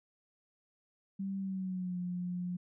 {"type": "tone with pitch glide", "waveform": "sine", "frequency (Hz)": [194.6, 178.45], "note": ["G3", "F3"], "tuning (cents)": [-12, 38], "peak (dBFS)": -34, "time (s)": [1.19, 2.57], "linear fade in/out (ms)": 10, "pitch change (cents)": -150, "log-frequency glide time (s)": [1.38, 1.98], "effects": []}